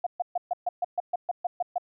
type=tone bursts; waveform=sine; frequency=711 Hz; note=F5; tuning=31 cents sharp; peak=-23 dBFS; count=12; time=0.04-1.782 s; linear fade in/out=5 ms; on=26 ms; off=130 ms; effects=none